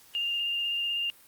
sine tone with vibrato, 2808 Hz, F7, 9 cents sharp, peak -27 dBFS, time 0.15-1.1 s, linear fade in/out 0 ms, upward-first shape square, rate 16 Hz, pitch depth 13 cents each way, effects white hiss -56 dBFS RMS until 1.27 s + Opus 48 kbps

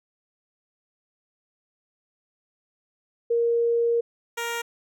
sine / 10% pulse tone pair in turn, 468.2 / 468.2 Hz, A#4 / A#4, +8 / +8 cents, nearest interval unison, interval 0 cents, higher neither, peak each -19 dBFS, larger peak neither, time 3.3-4.01 / 4.37-4.62 s, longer first, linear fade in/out 10 ms, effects none

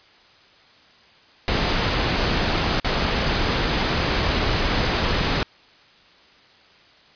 pink noise with dropouts, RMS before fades -21 dBFS, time 1.48-5.43 s, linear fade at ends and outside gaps 1 ms, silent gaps 2.8-2.846 s, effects white hiss -52 dBFS RMS until 7.15 s + resampled to 11025 Hz

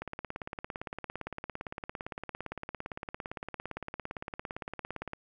click train, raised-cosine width 0.5 ms, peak -22 dBFS, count 91, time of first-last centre 0.02-5.134 s, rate 17.6 Hz, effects none

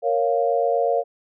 sine chord, Bb minor, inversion none, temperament equal, 466.2 / 554.4 / 698.5 Hz, Bb4 / Db5 / F5, 0 / 0 / 0 cents, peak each -22 dBFS, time 0.02-1.04 s, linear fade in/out 50 ms, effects none

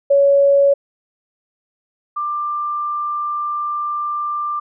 sine tone pair in turn, 560 / 1186.6 Hz, C#5 / D6, +18 / +18 cents, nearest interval octave + minor second, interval 1300 cents, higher second, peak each -9 / -19 dBFS, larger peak first, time 0.1-0.74 / 2.16-4.6 s, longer second, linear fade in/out 10 ms, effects none

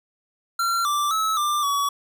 square tone with pitch steps, 1368 / 1174 / 1299 / 1187 / 1133 Hz, F6 / D6 / E6 / D6 / C#6, -36 / -1 / -26 / +18 / +37 cents, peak -21 dBFS, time 0.59-1.89 s, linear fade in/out 5 ms, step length 260 ms, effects none

